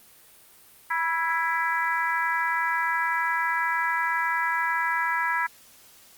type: harmonic tone with a mistuned harmonic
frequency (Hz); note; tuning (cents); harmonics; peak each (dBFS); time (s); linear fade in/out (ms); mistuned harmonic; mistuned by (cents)
331.5; E4; +10; 3 / 4 / 5 / 6 / 7; -27 / -31 / -27 / -30 / -38; 0.9-5.47; 10; 3; -32
effects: white hiss -53 dBFS RMS until 6.17 s + Opus 32 kbps